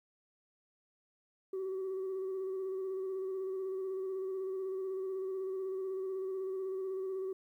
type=tone with vibrato; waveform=sine; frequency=380 Hz; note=F#4; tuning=46 cents sharp; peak=-33 dBFS; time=1.53-7.33 s; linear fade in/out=5 ms; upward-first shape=square; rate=16 Hz; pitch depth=22 cents each way; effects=tanh soft clip ceiling -33 dBFS + 12-bit